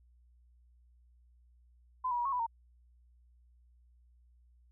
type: tone with pitch steps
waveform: sine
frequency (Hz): 1016 / 967 / 959 / 1095 / 990 / 920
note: B5 / B5 / A#5 / C#6 / B5 / A#5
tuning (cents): +49 / -37 / +49 / -22 / +4 / -23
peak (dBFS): -30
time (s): 2.04-2.466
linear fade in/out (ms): 10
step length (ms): 71
effects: added 60 Hz sine -61 dBFS peak until 4.71 s